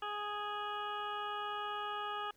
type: harmonic tone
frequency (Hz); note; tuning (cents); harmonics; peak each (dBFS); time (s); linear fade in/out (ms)
415.3; G#4; 0; 1 / 2 / 3 / 4 / 6 / 7 / 8; -47 / -42 / -40 / -47 / -55 / -48 / -54; 0.02-2.31; 5
effects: pink hiss -70 dBFS RMS until 2.36 s